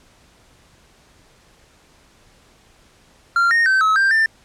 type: tone with pitch steps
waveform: triangle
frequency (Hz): 1384 / 1851 / 1543 / 1288 / 1581 / 1786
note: F6 / A#6 / G6 / E6 / G6 / A6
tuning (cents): -16 / -13 / -28 / -41 / +14 / +25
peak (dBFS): -11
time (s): 3.36-4.26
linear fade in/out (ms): 2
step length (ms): 150
effects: pink hiss -53 dBFS RMS until 4.44 s + low-pass 9000 Hz 12 dB/octave